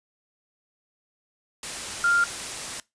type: tone in noise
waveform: sine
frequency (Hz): 1396.9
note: F6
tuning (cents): 0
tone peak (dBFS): -18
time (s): 2.04-2.24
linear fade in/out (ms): 2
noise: white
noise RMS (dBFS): -33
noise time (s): 1.63-2.8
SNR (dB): +12
effects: noise-tail reverb RT60 0.2 s tail -21 dB re dry + resampled to 22050 Hz